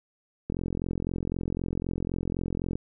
click train, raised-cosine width 3 ms, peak -17 dBFS, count 100, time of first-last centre 0.5-2.755 s, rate 43.9 Hz, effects none

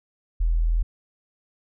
sine tone, 41.2 Hz, E1, in tune, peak -18 dBFS, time 0.4-0.83 s, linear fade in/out 10 ms, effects none

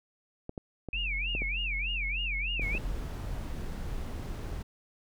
clicks, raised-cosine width 2 ms, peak -24 dBFS, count 7, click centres 0.494 / 0.578 / 0.887 / 1.351 / 1.42 / 2.596 / 2.751 s
triangle tone, 45 Hz, F#1, 47 cents flat, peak -31 dBFS, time 0.93-2.94 s, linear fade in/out 10 ms
sine tone with vibrato, 2489 Hz, D#7, in tune, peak -31 dBFS, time 0.93-2.78 s, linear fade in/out 2 ms, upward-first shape sine, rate 3.3 Hz, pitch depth 240 cents each way
brown noise, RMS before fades -36 dBFS, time 2.61-4.63 s, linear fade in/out 10 ms
effects none

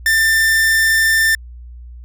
45% pulse tone, 1787 Hz, A6, 26 cents sharp, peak -11 dBFS, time 0.06-1.35 s, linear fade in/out 2 ms, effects added 60 Hz sine -32 dBFS peak until 2.04 s

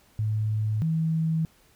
sine tone pair in turn, 107.8 / 161.08 Hz, A2 / E3, -35 / -40 cents, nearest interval perfect fifth, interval 695 cents, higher second, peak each -23 / -22 dBFS, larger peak second, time 0.19-0.82 / 0.82-1.45 s, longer neither, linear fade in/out 0 ms, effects pink hiss -60 dBFS RMS until 1.75 s

